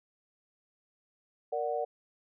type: chord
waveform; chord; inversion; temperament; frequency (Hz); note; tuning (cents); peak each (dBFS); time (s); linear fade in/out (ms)
sine; Bb augmented; none; equal; 466.2 / 587.3 / 740; Bb4 / D5 / F#5; 0 / 0 / 0; -34; 1.52-1.85; 10
effects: none